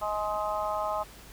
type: harmonic tone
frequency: 210 Hz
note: G#3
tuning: 19 cents sharp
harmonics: 3 / 4 / 5 / 6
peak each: -32 / -33 / -34 / -35 dBFS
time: 0.01-1.04 s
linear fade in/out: 20 ms
effects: added 50 Hz sine -50 dBFS peak until 1.32 s + pink hiss -50 dBFS RMS until 1.32 s